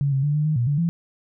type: tone with pitch steps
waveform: sine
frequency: 141.2 / 135.1 / 146.4 / 150.3 / 154.4 / 119.8 / 144.4 / 168.6 Hz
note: C#3 / C#3 / D3 / D3 / D#3 / A#2 / D3 / E3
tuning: +32 / -44 / -5 / +40 / -13 / +48 / -29 / +39 cents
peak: -18 dBFS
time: 0.01-0.89 s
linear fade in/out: 0 ms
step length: 110 ms
effects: none